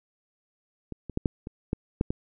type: clicks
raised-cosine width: 3 ms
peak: -22 / -23 / -13 / -10 / -23 / -13 / -10 / -14 dBFS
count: 8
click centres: 0.923 / 1.097 / 1.174 / 1.258 / 1.471 / 1.731 / 2.011 / 2.105 s
effects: none